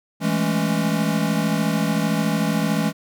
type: chord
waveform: square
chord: A major seventh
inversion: second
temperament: equal with one note detuned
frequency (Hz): 164.81 / 206.5 / 220 / 277.2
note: E3 / G#3 / A3 / C#4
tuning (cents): 0 / -10 / 0 / 0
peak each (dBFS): -24 / -24 / -27 / -27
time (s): 0.2-2.93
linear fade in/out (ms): 50
effects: none